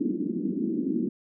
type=band-pass noise; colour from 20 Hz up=pink; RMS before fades=-28 dBFS; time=0-1.09 s; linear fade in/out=10 ms; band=200 to 340 Hz; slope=48 dB/octave; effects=none